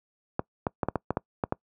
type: clicks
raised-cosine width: 1 ms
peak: -11 dBFS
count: 9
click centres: 0.394 / 0.668 / 0.832 / 0.886 / 0.957 / 1.106 / 1.171 / 1.438 / 1.524 s
effects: noise-tail reverb RT60 0.1 s tail -25 dB re dry + high-pass 80 Hz 12 dB/octave